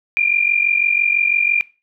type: tone pair together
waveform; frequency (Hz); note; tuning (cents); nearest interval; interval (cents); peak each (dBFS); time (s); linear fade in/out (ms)
sine; 2376 / 2422; D7 / D#7; +20 / -47; unison; 33; -16; 0.17-1.61; 0
effects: noise-tail reverb RT60 0.3 s tail -20 dB re dry